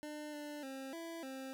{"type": "tone with pitch steps", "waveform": "25% pulse", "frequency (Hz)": [300, 295.5, 267.4, 332.3, 265.2], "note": ["D4", "D4", "C4", "E4", "C4"], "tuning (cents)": [37, 11, 38, 14, 23], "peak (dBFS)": -40, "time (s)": [0.03, 1.53], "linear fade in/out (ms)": 0, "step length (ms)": 300, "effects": []}